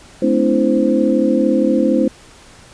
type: tone cluster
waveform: sine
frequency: 215.3 / 253.1 / 286 / 330.1 / 519 Hz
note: A3 / B3 / D4 / E4 / C5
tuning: -37 / +43 / -46 / +2 / -14 cents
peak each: -18 dBFS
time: 0.22-2.08 s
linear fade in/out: 5 ms
effects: pink hiss -43 dBFS RMS until 2.73 s + resampled to 22050 Hz